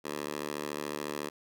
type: tone with high-pass filter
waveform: 10% pulse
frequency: 73.9 Hz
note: D2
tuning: 11 cents sharp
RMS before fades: -37 dBFS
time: 0.04-1.3 s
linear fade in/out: 20 ms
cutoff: 360 Hz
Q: 0.81
effects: none